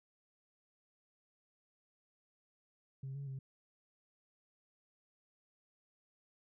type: tone with pitch steps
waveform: sine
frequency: 134.4 / 140 / 133.9 Hz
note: C3 / C#3 / C3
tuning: +47 / +18 / +40 cents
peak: -39 dBFS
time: 3.03-3.39 s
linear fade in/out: 5 ms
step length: 120 ms
effects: tanh soft clip ceiling -38 dBFS